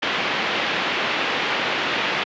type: low-pass noise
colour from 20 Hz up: white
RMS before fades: -23 dBFS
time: 0.02-2.24 s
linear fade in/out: 10 ms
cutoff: 3200 Hz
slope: 24 dB/octave
effects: high-pass 200 Hz 12 dB/octave + resampled to 16000 Hz